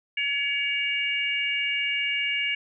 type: harmonic tone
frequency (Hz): 565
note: C#5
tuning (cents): +33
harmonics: 3 / 4 / 5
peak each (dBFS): -34 / -26 / -28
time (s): 0.17-2.55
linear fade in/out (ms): 5
effects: none